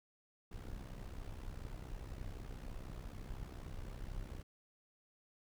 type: noise with amplitude modulation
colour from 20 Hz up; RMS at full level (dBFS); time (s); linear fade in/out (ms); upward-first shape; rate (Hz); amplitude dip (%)
brown; -43; 0.51-4.43; 10; sine; 64.1; 75
effects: none